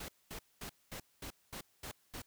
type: noise bursts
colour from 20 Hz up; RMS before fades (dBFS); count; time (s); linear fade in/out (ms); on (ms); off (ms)
pink; -45; 8; 0-2.22; 5; 85; 220
effects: white hiss -72 dBFS RMS until 2.26 s